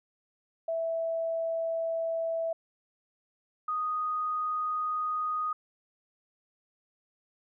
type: tone pair in turn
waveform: sine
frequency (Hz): 658 / 1242.1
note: E5 / D#6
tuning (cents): -3 / -3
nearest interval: major seventh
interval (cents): 1100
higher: second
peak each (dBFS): -28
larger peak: neither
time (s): 0.68-2.53 / 3.68-5.53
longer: neither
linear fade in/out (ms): 5
effects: none